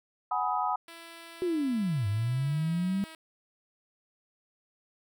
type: chord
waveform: sine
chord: G# minor seventh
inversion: third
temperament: equal with one note detuned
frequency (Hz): 740 / 830.6 / 987.8 / 1258.2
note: F#5 / G#5 / B5 / D#6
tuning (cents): 0 / 0 / 0 / +19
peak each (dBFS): -32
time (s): 0.31-0.76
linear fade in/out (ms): 5
type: tone with pitch glide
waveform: 5% pulse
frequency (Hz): 333.7 to 320.7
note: E4 to E4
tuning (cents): +21 to -48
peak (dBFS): -34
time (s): 0.88-3.15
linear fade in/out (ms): 2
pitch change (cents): -69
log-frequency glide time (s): 2.22-2.73
type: linear two-way sweep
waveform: sine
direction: down then up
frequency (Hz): 371 to 98.3 to 200.9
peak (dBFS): -26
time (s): 1.42-3.04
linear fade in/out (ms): 0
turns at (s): 2.07
effects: none